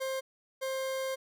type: tone pair in turn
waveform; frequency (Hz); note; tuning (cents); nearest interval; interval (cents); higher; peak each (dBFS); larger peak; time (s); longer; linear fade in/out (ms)
40% pulse; 529 / 529; C5 / C5; +19 / +19; unison; 0; neither; -31 / -31; neither; 0-0.21 / 0.61-1.16; second; 20
effects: none